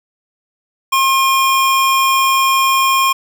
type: tone pair together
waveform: square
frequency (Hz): 1071.1 / 2424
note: C6 / D#7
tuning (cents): +40 / -46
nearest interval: octave + major second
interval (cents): 1414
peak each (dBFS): -12 / -19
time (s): 0.92-3.13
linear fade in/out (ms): 10
effects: 7-bit